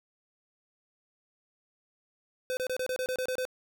square tone bursts, 510 Hz, C5, 44 cents flat, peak -30 dBFS, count 10, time 2.5-3.452 s, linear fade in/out 0 ms, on 70 ms, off 28 ms, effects none

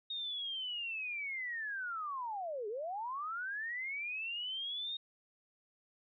sine linear two-way sweep, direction down then up, 3729 to 400.1 to 3729 Hz, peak -37 dBFS, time 0.1-4.97 s, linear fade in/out 5 ms, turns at 2.68 s, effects none

